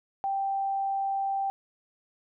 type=tone; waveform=sine; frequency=784 Hz; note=G5; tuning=in tune; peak=-26 dBFS; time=0.24-1.5 s; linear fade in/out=0 ms; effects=none